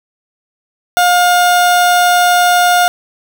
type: tone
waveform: 30% pulse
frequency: 712 Hz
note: F5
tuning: 33 cents sharp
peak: -5 dBFS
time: 0.97-2.88 s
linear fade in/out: 0 ms
effects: none